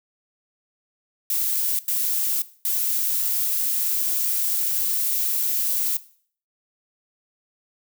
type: noise bursts at uneven times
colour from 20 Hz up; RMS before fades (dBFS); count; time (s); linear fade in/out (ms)
violet; -23; 3; 1.3-1.79 / 1.88-2.42 / 2.65-5.97; 2
effects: noise-tail reverb RT60 0.5 s tail -17 dB re dry